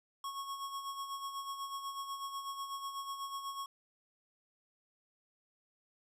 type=tone with tremolo; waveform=square; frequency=1100 Hz; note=C#6; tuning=14 cents flat; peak=-38 dBFS; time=0.24-3.66 s; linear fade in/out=2 ms; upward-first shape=sine; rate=8.1 Hz; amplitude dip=55%; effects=resampled to 32000 Hz